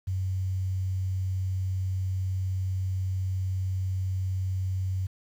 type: tone with quantisation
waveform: sine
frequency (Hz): 93.9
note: F#2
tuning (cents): +26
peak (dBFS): -26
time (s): 0.07-5.07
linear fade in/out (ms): 10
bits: 9
effects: none